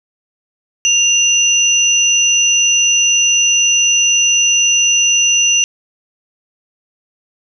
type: tone pair together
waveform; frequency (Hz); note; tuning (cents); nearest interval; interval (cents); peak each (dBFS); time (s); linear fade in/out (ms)
sine; 2794 / 5958; F7 / F#8; 0 / +11; octave + minor second; 1311; -12; 0.85-5.64; 0
effects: none